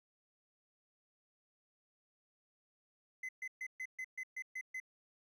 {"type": "tone bursts", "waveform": "triangle", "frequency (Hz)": 2039, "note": "C7", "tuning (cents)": -45, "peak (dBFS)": -38, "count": 9, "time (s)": [3.23, 4.801], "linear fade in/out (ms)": 5, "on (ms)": 59, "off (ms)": 130, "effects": []}